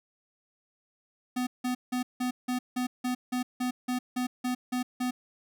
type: tone bursts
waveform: square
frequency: 250 Hz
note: B3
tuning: 21 cents sharp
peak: -28 dBFS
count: 14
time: 1.36-5.11 s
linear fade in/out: 10 ms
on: 110 ms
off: 170 ms
effects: none